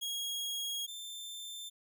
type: tone pair in turn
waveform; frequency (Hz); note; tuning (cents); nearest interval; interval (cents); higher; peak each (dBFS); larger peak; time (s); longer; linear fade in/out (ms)
sawtooth; 3293 / 3563; G#7 / A7; -15 / +21; minor second; 136; second; -32 / -39; first; 0.01-0.87 / 0.87-1.7; first; 20
effects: none